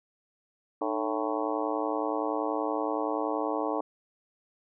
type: harmonic tone with a mistuned harmonic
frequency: 110.6 Hz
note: A2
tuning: 9 cents sharp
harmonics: 3 / 4 / 5 / 6 / 7 / 8 / 9 / 10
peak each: -33 / -34 / -35 / -36 / -36 / -37 / -38 / -38 dBFS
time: 0.81-3.81 s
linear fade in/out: 5 ms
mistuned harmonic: 3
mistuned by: -140 cents
effects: none